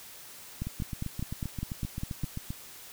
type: two click trains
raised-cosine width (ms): 5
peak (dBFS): -22 / -20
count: 15 / 9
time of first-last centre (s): 0.67-2.505 / 0.62-2.236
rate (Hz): 7.63 / 4.95
effects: white hiss -48 dBFS RMS until 2.92 s